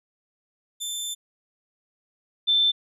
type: tone pair in turn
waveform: 20% pulse / sine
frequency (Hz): 3545 / 3545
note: A7 / A7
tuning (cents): +12 / +12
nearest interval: unison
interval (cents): 0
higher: neither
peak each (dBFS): -23 / -17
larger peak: second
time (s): 0.8-1.15 / 2.47-2.72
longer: first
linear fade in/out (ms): 20
effects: none